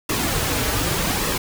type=noise with flanger; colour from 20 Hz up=pink; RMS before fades=-22 dBFS; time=0.09-1.38 s; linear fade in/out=5 ms; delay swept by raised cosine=1.3 to 5.7 ms; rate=0.85 Hz; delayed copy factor=-0.5; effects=none